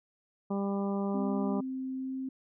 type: harmonic tone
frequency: 198.6 Hz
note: G3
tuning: 23 cents sharp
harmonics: 1 / 2 / 3 / 4 / 5 / 6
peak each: -30 / -36 / -40 / -42 / -44 / -46 dBFS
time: 0.5-1.61 s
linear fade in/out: 10 ms
type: tone with pitch glide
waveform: sine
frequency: 261.6 to 263.3 Hz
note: C4 to C4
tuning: 0 to +11 cents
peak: -33 dBFS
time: 1.14-2.29 s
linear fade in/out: 5 ms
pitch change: +11 cents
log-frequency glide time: 1.96-2.14 s
effects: none